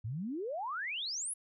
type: exponential sweep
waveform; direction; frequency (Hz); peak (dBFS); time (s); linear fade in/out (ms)
sine; up; 99.9 to 11175; -35; 0.04-1.34; 10
effects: none